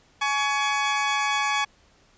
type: tone pair together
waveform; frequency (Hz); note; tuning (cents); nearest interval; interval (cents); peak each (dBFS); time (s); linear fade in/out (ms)
20% pulse; 842 / 1124.1; G#5 / C#6; +24 / +24; perfect fourth; 500; -20; 0.21-1.65; 10
effects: pink hiss -59 dBFS RMS until 2.17 s + resampled to 16000 Hz